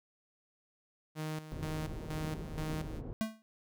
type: tone with tremolo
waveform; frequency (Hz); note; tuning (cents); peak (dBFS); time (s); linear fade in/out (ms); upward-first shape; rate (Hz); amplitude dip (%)
sawtooth; 155.5; D#3; -1; -32; 1.15-3.02; 50; square; 2.1; 70
type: low-pass noise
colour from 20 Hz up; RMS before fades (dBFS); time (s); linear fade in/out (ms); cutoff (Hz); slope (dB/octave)
pink; -42; 1.52-3.13; 0; 410; 12
type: tone with exponential decay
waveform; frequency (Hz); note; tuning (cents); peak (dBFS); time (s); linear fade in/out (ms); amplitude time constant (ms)
square; 220; A3; 0; -28; 3.21-3.42; 0; 45
effects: none